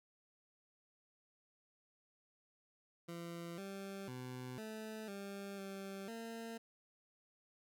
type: tone with pitch steps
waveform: 20% pulse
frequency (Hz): 170 / 195.9 / 126.7 / 218.2 / 198.5 / 195.1 / 228.2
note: F3 / G3 / B2 / A3 / G3 / G3 / A#3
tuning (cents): -46 / -1 / +45 / -14 / +22 / -8 / -37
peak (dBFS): -40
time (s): 3.08-6.58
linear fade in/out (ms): 10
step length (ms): 500
effects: none